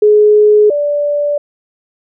sine tone pair in turn, 421.1 / 583.5 Hz, G#4 / D5, +24 / -11 cents, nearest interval tritone, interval 565 cents, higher second, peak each -4 / -11 dBFS, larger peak first, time 0.02-0.7 / 0.7-1.38 s, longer neither, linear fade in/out 5 ms, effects none

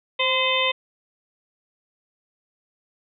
harmonic tone with a mistuned harmonic, 514 Hz, C5, 31 cents flat, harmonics 1 / 2 / 4 / 5 / 6 / 7, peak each -26 / -26 / -26 / -26 / -26 / -26 dBFS, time 0.19-0.72 s, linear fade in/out 10 ms, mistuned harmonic 1, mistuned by +33 cents, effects none

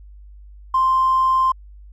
triangle tone with tanh clipping, 1046.5 Hz, C6, in tune, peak -13 dBFS, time 0.74-1.52 s, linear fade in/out 5 ms, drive 1 dB, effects added 50 Hz sine -39 dBFS peak until 1.92 s

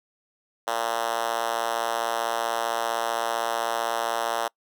5% pulse tone with high-pass filter, 115.6 Hz, A#2, 14 cents flat, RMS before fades -27 dBFS, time 0.67-4.48 s, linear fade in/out 5 ms, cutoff 630 Hz, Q 1.6, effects noise-tail reverb RT60 0.1 s tail -26 dB re dry

